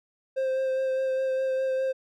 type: tone with vibrato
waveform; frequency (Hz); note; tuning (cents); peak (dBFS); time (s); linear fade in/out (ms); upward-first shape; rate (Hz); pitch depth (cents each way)
triangle; 526; C5; +9; -22; 0.36-1.93; 20; sine; 4.9; 14
effects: none